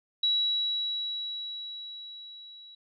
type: tone with level ramp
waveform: sine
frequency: 3900 Hz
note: B7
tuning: 23 cents flat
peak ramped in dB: -22 to -47 dBFS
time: 0.23-2.75 s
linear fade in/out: 5 ms
effects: none